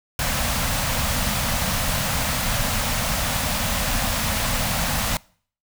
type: band-stop noise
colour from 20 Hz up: pink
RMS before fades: -23 dBFS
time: 0.19-5.17 s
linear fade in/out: 2 ms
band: 260 to 520 Hz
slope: 48 dB/octave
effects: noise-tail reverb RT60 0.5 s tail -24 dB re dry